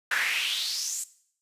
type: noise with high-pass filter sweep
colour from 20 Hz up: brown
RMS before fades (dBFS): -29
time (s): 0.11-1.04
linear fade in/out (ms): 5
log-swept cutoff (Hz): 1600 to 8000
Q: 4.8
effects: noise-tail reverb RT60 0.6 s tail -17 dB re dry + resampled to 32000 Hz